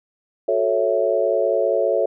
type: chord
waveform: sine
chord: F# minor seventh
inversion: none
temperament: equal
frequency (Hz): 370 / 440 / 554.4 / 659.3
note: F#4 / A4 / C#5 / E5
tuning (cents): 0 / 0 / 0 / 0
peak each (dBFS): -25 / -22 / -20 / -22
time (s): 0.48-2.06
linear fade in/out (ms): 5
effects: none